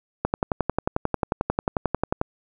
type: click train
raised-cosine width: 1 ms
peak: -7 dBFS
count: 23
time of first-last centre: 0.25-2.214 s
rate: 11.2 Hz
effects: none